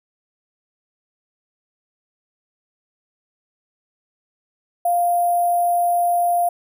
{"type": "tone with sample-and-hold", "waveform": "sine", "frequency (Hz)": 698.5, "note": "F5", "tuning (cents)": 0, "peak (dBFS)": -15, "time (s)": [4.85, 6.49], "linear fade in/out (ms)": 5, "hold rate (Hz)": 11025, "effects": []}